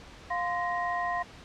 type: tone cluster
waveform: sine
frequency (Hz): 704 / 1038 / 1878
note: F5 / C6 / A#6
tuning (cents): +14 / -14 / +12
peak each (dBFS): -31 / -32 / -34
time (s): 0.3-1.23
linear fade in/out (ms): 10
effects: pink hiss -49 dBFS RMS until 1.44 s + low-pass 5000 Hz 12 dB/octave